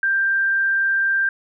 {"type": "tone", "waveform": "sine", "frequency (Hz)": 1581, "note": "G6", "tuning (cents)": 14, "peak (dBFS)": -16, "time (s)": [0.03, 1.29], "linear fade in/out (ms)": 2, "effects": []}